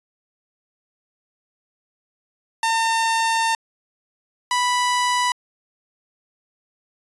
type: tone pair in turn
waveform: sawtooth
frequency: 906 / 986.9 Hz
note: A#5 / B5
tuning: -50 / -2 cents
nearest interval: minor second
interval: 148 cents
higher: second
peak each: -14 dBFS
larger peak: neither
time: 2.63-3.55 / 4.51-5.32 s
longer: first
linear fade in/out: 2 ms
effects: resampled to 24000 Hz

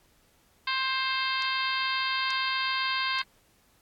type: harmonic tone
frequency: 527 Hz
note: C5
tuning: 12 cents sharp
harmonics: 2 / 3 / 4 / 5 / 6 / 7 / 8 / 9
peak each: -31 / -33 / -34 / -35 / -36 / -36 / -37 / -38 dBFS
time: 0.67-3.22 s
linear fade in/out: 5 ms
effects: pink hiss -64 dBFS RMS until 3.81 s + AAC 64 kbps

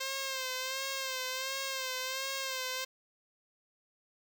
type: tone with vibrato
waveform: 5% pulse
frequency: 527 Hz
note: C5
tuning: 12 cents sharp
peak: -23 dBFS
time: 0-2.85 s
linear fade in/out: 10 ms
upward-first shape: sine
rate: 1.4 Hz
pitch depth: 48 cents each way
effects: none

